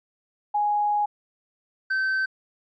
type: tone pair in turn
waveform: sine / triangle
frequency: 830.6 / 1543.7 Hz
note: G#5 / G6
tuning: 0 / -27 cents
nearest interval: major seventh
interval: 1073 cents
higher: second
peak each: -20 / -20 dBFS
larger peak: neither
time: 0.54-1.06 / 1.9-2.26 s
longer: first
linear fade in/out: 10 ms
effects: resampled to 16000 Hz